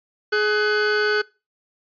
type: tone pair together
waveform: 45% pulse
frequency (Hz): 420.9 / 1500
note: G#4 / F#6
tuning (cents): +23 / +23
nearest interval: octave + minor seventh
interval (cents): 2200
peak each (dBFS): -20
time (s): 0.32-1.22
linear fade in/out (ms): 10
effects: noise-tail reverb RT60 0.3 s tail -24 dB re dry + resampled to 11025 Hz